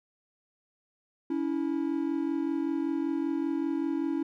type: tone pair together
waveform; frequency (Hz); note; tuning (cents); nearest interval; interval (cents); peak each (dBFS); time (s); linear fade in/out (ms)
triangle; 281.7 / 326.9; C#4 / E4; +28 / -14; minor third; 258; -28; 1.3-4.23; 5
effects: none